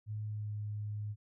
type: tone with pitch glide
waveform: sine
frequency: 106.6 to 104.89 Hz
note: G#2 to G#2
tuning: +46 to +18 cents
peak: -36 dBFS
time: 0.06-1.16 s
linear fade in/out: 50 ms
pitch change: -28 cents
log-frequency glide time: 0.24-0.53 s
effects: none